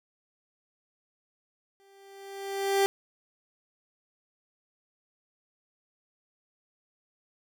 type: tone with exponential growth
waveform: 30% pulse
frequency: 393.6 Hz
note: G4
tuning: 7 cents sharp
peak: -17 dBFS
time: 1.8-2.86 s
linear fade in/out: 0 ms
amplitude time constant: 230 ms
effects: none